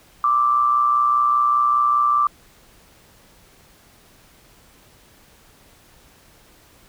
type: tone with amplitude modulation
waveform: sine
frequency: 1174.7 Hz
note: D6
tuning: in tune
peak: -12 dBFS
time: 0.24-2.27 s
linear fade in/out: 2 ms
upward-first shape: sine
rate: 125 Hz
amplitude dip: 50%
effects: pink hiss -52 dBFS RMS until 6.88 s